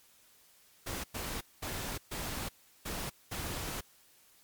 pink noise bursts at uneven times, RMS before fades -38 dBFS, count 6, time 0.86-1.04 / 1.14-1.41 / 1.62-1.98 / 2.11-2.49 / 2.85-3.1 / 3.31-3.81 s, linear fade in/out 10 ms, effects white hiss -63 dBFS RMS until 4.43 s + MP3 96 kbps

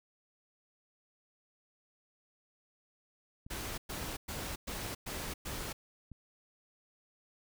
clicks, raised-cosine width 5 ms, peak -36 dBFS, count 3, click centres 3.465 / 4.304 / 6.117 s
pink noise bursts, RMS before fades -40 dBFS, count 6, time 3.5-5.73 s, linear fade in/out 10 ms, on 280 ms, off 110 ms
effects none

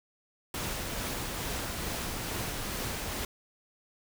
pink noise with tremolo, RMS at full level -34 dBFS, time 0.54-3.25 s, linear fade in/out 2 ms, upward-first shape triangle, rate 2.3 Hz, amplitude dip 25%, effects none

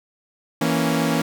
sawtooth chord, A# diminished, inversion second, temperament equal, 164.81 / 233.1 / 277.2 Hz, E3 / A#3 / C#4, 0 / 0 / 0 cents, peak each -19 dBFS, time 0.61-1.22 s, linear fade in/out 5 ms, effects none

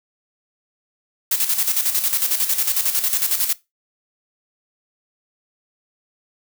blue noise with tremolo, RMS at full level -18 dBFS, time 1.31-3.53 s, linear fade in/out 5 ms, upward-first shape square, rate 11 Hz, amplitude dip 60%, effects noise-tail reverb RT60 0.2 s tail -19 dB re dry

